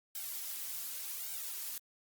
blue noise with flanger, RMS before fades -41 dBFS, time 0.15-1.78 s, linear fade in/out 2 ms, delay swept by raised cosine 1.3 to 4.6 ms, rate 0.87 Hz, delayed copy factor +0.95, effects Opus 48 kbps

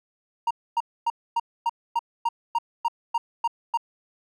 triangle tone bursts, 932.3 Hz, A#5, in tune, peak -18 dBFS, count 12, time 0.47-3.774 s, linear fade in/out 5 ms, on 37 ms, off 260 ms, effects none

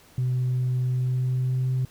sine tone with pitch glide, 126.5 to 128.79 Hz, B2 to C3, +42 to -27 cents, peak -20 dBFS, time 0.18-1.85 s, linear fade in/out 2 ms, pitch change +31 cents, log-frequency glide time 0.84-1.72 s, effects tanh soft clip ceiling -19 dBFS + pink hiss -54 dBFS RMS until 1.9 s

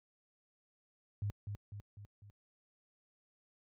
sine tone with echo, 102.4 Hz, G#2, 24 cents flat, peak -33 dBFS, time 1.22-1.3 s, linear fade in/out 0 ms, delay 250 ms, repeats 4, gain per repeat -5 dB, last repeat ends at 2.3 s, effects high-pass 60 Hz 12 dB/octave

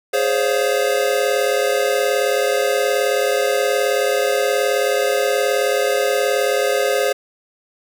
square chord, Db major seventh, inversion second, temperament equal with one note detuned, 415.3 / 523.3 / 562.1 / 698.5 Hz, Ab4 / C5 / Db5 / F5, 0 / 0 / +24 / 0 cents, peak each -22 / -20 / -23 / -26 dBFS, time 0.13-7.13 s, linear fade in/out 10 ms, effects none

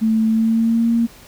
sine tone with pitch glide, 221.3 to 232 Hz, A3 to A#3, +10 to -8 cents, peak -13 dBFS, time 0.01-1.07 s, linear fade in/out 20 ms, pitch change +82 cents, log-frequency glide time 0.27-0.91 s, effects pink hiss -44 dBFS RMS until 1.27 s

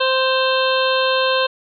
harmonic tone with a mistuned harmonic, 522 Hz, C5, 4 cents flat, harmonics 1 / 2 / 3 / 5 / 6 / 7 / 8, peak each -18 / -21 / -23 / -25 / -26 / -26 / -27 dBFS, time 0-1.47 s, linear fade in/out 10 ms, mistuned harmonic 5, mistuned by +34 cents, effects none

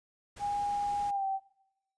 pink noise, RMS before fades -49 dBFS, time 0.36-1.11 s, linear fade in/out 10 ms
sine tone with pitch glide, 816 to 775.1 Hz, G#5 to G5, -31 to -20 cents, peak -29 dBFS, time 0.39-1.4 s, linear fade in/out 50 ms, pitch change -89 cents, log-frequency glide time 1.07-1.25 s
effects noise-tail reverb RT60 0.9 s tail -22 dB re dry + resampled to 22050 Hz

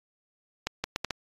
accelerating click train, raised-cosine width 0.2 ms, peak -11 dBFS, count 5, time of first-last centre 0.67-1.107 s, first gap 170 ms, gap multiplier 0.71, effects AAC 32 kbps

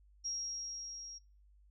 sine tone with level ramp, 5610 Hz, F8, 7 cents sharp, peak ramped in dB -35 to -46 dBFS, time 0.24-1.19 s, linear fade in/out 20 ms, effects noise-tail reverb RT60 0.4 s tail -25 dB re dry + added 50 Hz sine -61 dBFS peak until 1.7 s

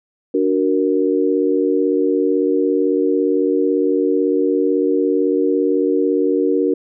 sine chord, D augmented, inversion none, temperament equal with one note detuned, 292.1 / 370 / 466.2 Hz, D4 / F#4 / A#4, -9 / 0 / 0 cents, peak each -18 dBFS, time 0.34-6.74 s, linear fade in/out 5 ms, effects none

